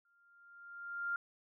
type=tone with exponential growth; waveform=sine; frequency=1396.9 Hz; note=F6; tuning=in tune; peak=-32 dBFS; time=0.05-1.16 s; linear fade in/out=2 ms; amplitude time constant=240 ms; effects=none